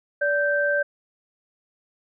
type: tone pair together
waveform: sine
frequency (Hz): 578.7 / 1562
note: D5 / G6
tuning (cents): -26 / -7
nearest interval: octave + perfect fourth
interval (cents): 1719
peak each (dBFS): -22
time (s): 0.21-0.83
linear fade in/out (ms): 10
effects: none